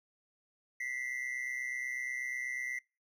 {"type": "tone pair together", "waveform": "triangle", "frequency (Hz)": [1954.8, 2083], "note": ["B6", "C7"], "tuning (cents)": [-18, -8], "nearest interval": "minor second", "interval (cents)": 110, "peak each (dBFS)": [-36, -37], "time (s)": [0.8, 2.79], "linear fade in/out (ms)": 5, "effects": ["noise-tail reverb RT60 0.3 s tail -26 dB re dry"]}